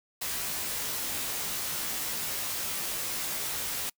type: noise with comb filter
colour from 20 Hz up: white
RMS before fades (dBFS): -33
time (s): 0.21-3.9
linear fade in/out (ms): 10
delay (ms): 16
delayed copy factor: -0.8
effects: noise-tail reverb RT60 0.1 s tail -26 dB re dry